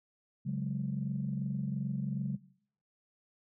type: chord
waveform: sine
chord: C# suspended fourth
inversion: none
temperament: equal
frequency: 138.59 / 185 / 207.7 Hz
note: C#3 / F#3 / G#3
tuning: 0 / 0 / 0 cents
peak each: -34 / -36 / -37 dBFS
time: 0.45-2.37 s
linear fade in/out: 20 ms
effects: noise-tail reverb RT60 0.6 s tail -19 dB re dry + tanh soft clip ceiling -23 dBFS